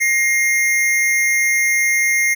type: tone pair together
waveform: square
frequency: 1879 / 2122 Hz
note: A#6 / C7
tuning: +13 / +24 cents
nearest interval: major second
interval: 211 cents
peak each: -23 / -15 dBFS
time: 0-2.35 s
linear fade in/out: 20 ms
effects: none